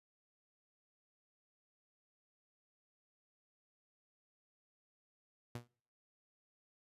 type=tone with exponential decay; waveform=sawtooth; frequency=120 Hz; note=B2; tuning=49 cents flat; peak=-36 dBFS; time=5.55-5.68 s; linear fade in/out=5 ms; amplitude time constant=28 ms; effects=noise-tail reverb RT60 0.5 s tail -25 dB re dry + resampled to 32000 Hz